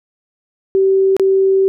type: tone with dropouts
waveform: sine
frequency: 385.4 Hz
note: G4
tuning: 29 cents flat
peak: -9 dBFS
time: 0.75-1.68 s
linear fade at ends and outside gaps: 0 ms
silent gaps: 1.166-1.197 s
effects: none